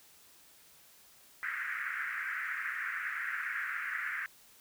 white band-pass noise, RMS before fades -37 dBFS, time 1.43-4.26 s, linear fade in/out 0 ms, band 1400 to 2000 Hz, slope 48 dB/octave, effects white hiss -60 dBFS RMS until 4.6 s

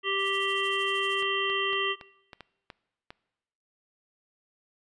harmonic tone, 392 Hz, G4, in tune, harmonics 1 / 3 / 5 / 7 / 8, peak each -32 / -32 / -32 / -32 / -32 dBFS, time 0.03-1.96 s, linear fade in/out 50 ms
violet noise with tremolo, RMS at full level -40 dBFS, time 0.18-1.25 s, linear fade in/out 50 ms, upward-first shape triangle, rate 13 Hz, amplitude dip 85%
clicks, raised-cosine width 0.3 ms, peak -26 dBFS, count 8, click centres 1.225 / 1.5 / 1.731 / 2.012 / 2.332 / 2.407 / 2.702 / 3.105 s
effects noise-tail reverb RT60 1.0 s tail -21 dB re dry + resampled to 22050 Hz

